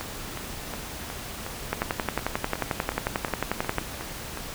two click trains, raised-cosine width 0.5 ms, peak -18 / -9 dBFS, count 13 / 24, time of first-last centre 0.01-4.374 / 1.73-3.784 s, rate 2.75 / 11.2 Hz, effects pink hiss -37 dBFS RMS until 4.54 s

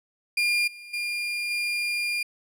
35% pulse tone with level steps, 2411 Hz, D7, 45 cents sharp, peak -19 / -39 / -25 / -23 dBFS, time 0.37-2.23 s, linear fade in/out 5 ms, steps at 0.67 / 0.93 / 1.5 s, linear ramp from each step 10 ms, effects low-pass 11000 Hz 12 dB/octave

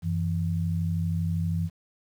sine tone pair together, 92.88 / 165.5 Hz, F#2 / E3, +7 / +7 cents, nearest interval minor seventh, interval 1000 cents, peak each -27 dBFS, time 0.02-1.7 s, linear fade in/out 50 ms, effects 9-bit

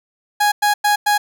30% pulse tone bursts, 829 Hz, G#5, 3 cents flat, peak -10 dBFS, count 4, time 0.4-1.18 s, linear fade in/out 10 ms, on 120 ms, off 100 ms, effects none

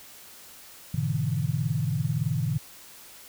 sine chord, E dominant seventh, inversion first, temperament equal, 103.83 / 123.47 / 146.83 / 164.81 Hz, G#2 / B2 / D3 / E3, 0 / 0 / 0 / 0 cents, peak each -32 / -29 / -28 / -31 dBFS, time 0.94-2.58 s, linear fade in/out 5 ms, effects white hiss -48 dBFS RMS until 3.28 s

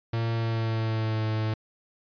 45% pulse tone with pitch glide, 114.5 to 109.33 Hz, A#2 to A2, -31 to -11 cents, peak -25 dBFS, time 0.13-1.54 s, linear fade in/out 5 ms, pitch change -80 cents, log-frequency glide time 0.33-1.25 s, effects resampled to 11025 Hz

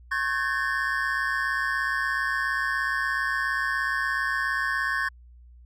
triangle tone cluster, 1088 / 1536 / 1683 / 1800 Hz, C#6 / G6 / G#6 / A6, -33 / -36 / +23 / +39 cents, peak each -28 dBFS, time 0.11-5.09 s, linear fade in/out 10 ms, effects added 60 Hz sine -47 dBFS peak until 5.65 s

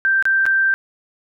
sine tone with dropouts, 1568 Hz, G6, in tune, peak -13 dBFS, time 0.05-0.74 s, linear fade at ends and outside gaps 0 ms, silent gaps 0.225-0.254 / 0.455-0.464 s, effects none

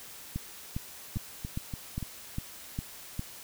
two click trains, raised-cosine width 5 ms, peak -23 / -20 dBFS, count 4 / 8, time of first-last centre 1.16-2.027 / 0.36-3.194 s, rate 3.46 / 2.47 Hz, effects white hiss -47 dBFS RMS until 3.43 s

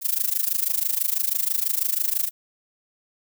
violet noise with amplitude modulation, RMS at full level -20 dBFS, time 0.01-2.31 s, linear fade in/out 50 ms, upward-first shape sine, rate 26.1 Hz, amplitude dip 90%, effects none

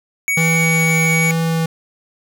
square tone, 2249 Hz, C#7, 24 cents sharp, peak -16 dBFS, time 0.28-1.31 s, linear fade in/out 0 ms
square tone with vibrato, 163.2 Hz, E3, 17 cents flat, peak -16 dBFS, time 0.37-1.66 s, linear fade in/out 5 ms, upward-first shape triangle, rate 1.2 Hz, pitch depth 12 cents each way
effects none

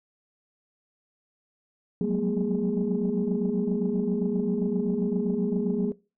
sine tone cluster, 181.5 / 189.1 / 211.3 / 238.9 / 412.6 Hz, F#3 / F#3 / G#3 / A#3 / G#4, -33 / +38 / +30 / +43 / -11 cents, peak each -29 dBFS, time 2.01-5.92 s, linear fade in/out 2 ms, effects noise-tail reverb RT60 0.3 s tail -20 dB re dry + tanh soft clip ceiling -16 dBFS

